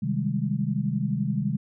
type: chord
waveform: sine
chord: Ab major seventh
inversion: first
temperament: equal with one note detuned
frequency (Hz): 131.34 / 155.56 / 196 / 207.7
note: C3 / Eb3 / G3 / Ab3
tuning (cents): +7 / 0 / 0 / 0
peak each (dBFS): -29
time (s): 0.02-1.57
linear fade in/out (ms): 10
effects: none